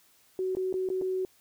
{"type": "tone with dropouts", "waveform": "sine", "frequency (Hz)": 373.9, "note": "F#4", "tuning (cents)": 18, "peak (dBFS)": -27, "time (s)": [0.39, 1.25], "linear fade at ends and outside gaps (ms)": 1, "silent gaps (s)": [[0.551, 0.569], [0.727, 0.74], [0.889, 0.901], [1.014, 1.02]], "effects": ["white hiss -63 dBFS RMS until 1.4 s"]}